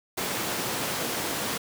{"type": "high-pass noise", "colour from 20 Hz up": "pink", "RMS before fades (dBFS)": -30, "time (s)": [0.17, 1.58], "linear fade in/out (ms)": 10, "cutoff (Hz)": 180, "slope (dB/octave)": 12, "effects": []}